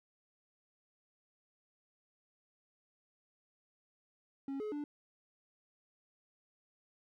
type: tone with pitch steps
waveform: triangle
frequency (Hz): 273.9 / 425 / 293.3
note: C#4 / G#4 / D4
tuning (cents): -21 / +40 / -2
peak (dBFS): -35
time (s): 4.48-4.84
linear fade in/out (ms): 2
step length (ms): 120
effects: none